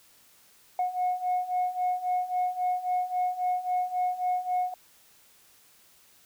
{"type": "beating tone pair", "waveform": "sine", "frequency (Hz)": [725, 728.7], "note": ["F#5", "F#5"], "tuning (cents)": [-35, -27], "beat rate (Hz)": 3.7, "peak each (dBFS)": [-29, -26], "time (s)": [0.79, 4.74], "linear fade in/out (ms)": 2, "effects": ["tanh soft clip ceiling -21 dBFS", "white hiss -59 dBFS RMS until 6.25 s"]}